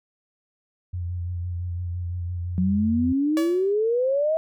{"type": "tone with vibrato", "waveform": "sine", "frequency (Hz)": 88, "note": "F2", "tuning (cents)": 14, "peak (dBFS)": -26, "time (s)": [0.93, 3.13], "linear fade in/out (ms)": 10, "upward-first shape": "sine", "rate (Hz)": 5.9, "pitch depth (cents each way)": 33}
{"type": "exponential sweep", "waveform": "sine", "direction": "up", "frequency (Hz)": [178.8, 650], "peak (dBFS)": -19, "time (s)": [2.58, 4.37], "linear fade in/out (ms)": 0}
{"type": "tone with exponential decay", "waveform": "sawtooth", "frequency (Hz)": 571, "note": "D5", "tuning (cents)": -49, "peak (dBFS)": -21, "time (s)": [3.37, 3.73], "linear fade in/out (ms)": 1, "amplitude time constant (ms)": 78}
{"effects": []}